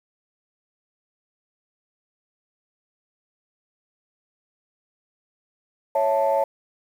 sine chord, A major, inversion first, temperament equal, 554.4 / 659.3 / 880 Hz, C#5 / E5 / A5, 0 / 0 / 0 cents, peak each -20 / -23 / -22 dBFS, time 5.95-6.44 s, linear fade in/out 5 ms, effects tanh soft clip ceiling -11 dBFS + 8-bit

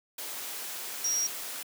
sine tone in noise, 5670 Hz, F8, 25 cents sharp, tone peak -26 dBFS, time 1.04-1.27 s, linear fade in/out 5 ms, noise white, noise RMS -38 dBFS, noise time 0.18-1.63 s, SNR +9 dB, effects high-pass 300 Hz 12 dB/octave

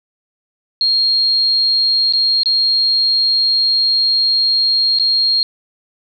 sine tone with dropouts, 4240 Hz, C8, 22 cents sharp, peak -11 dBFS, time 0.81-5.43 s, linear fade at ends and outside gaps 1 ms, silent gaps 2.125-2.135 / 2.433-2.458 / 4.987-4.997 s, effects none

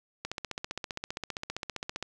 click train, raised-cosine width 0.2 ms, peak -17 dBFS, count 28, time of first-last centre 0.25-2.026 s, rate 15.2 Hz, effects none

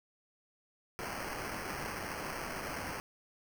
blue noise with sample-and-hold, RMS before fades -40 dBFS, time 0.99-3 s, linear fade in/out 0 ms, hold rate 3675 Hz, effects none

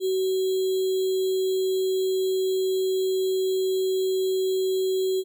sine tone with sample-and-hold, 377 Hz, F#4, 32 cents sharp, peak -21 dBFS, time 0-5.24 s, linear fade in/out 50 ms, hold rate 3675 Hz, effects none

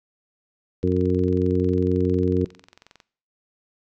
click train, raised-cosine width 0.2 ms, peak -29 dBFS, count 49, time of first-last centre 0.83-3.002 s, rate 22.1 Hz
harmonic tone, 91.2 Hz, F#2, 24 cents flat, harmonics 1 / 2 / 3 / 4 / 5, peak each -24 / -24 / -24 / -24 / -24 dBFS, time 0.83-2.45 s, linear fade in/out 5 ms
effects noise-tail reverb RT60 0.5 s tail -20 dB re dry

